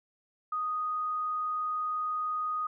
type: tone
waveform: sine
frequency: 1243 Hz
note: D#6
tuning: 2 cents flat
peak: -29 dBFS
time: 0.52-2.67 s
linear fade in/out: 5 ms
effects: none